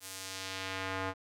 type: tone with band-pass filter sweep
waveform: square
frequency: 95 Hz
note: F#2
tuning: 46 cents sharp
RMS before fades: -39 dBFS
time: 0-1.14 s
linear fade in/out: 50 ms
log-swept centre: 11000 to 1100 Hz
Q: 0.81
effects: none